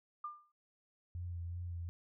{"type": "tone with exponential decay", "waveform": "sine", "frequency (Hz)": 1199, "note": "D6", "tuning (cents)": 36, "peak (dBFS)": -37, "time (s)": [0.24, 0.52], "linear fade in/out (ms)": 5, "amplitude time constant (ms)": 59}
{"type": "tone with vibrato", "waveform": "sine", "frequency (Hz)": 86.8, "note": "F2", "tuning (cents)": -10, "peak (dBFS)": -39, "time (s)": [1.15, 1.89], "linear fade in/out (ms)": 0, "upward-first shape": "sine", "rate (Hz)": 2.7, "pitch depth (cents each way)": 29}
{"effects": []}